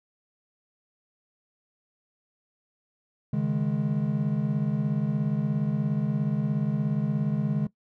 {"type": "chord", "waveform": "triangle", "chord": "C# suspended second", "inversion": "none", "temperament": "equal with one note detuned", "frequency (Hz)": [138.59, 155.56, 208.9], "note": ["C#3", "D#3", "G#3"], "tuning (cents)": [0, 0, 10], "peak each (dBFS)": -26, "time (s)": [3.33, 7.67], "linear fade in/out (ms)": 5, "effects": ["noise-tail reverb RT60 0.1 s tail -18 dB re dry"]}